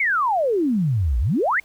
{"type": "exponential two-way sweep", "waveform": "sine", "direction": "down then up", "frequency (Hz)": [2277, 54.7, 2277], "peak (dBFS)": -17, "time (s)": [0, 1.6], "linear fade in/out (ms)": 5, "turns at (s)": 1.19, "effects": ["pink hiss -54 dBFS RMS until 1.64 s"]}